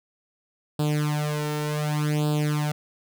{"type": "tone with flanger", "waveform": "sawtooth", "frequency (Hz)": 150, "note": "D3", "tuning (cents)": 37, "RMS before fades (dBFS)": -25, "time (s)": [0.79, 2.72], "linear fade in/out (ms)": 5, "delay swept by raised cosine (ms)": [0.24, 2.24], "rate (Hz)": 0.67, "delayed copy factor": 0.9, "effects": []}